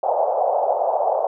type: band-pass noise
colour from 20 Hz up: white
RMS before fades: -20 dBFS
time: 0.03-1.27 s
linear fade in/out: 5 ms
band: 530 to 800 Hz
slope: 48 dB/octave
effects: none